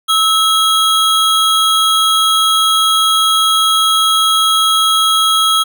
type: tone pair together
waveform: square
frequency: 1300 / 3285 Hz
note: E6 / G#7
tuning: -24 / -20 cents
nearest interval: octave + major third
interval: 1604 cents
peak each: -13 dBFS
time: 0.08-5.64 s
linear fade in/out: 20 ms
effects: none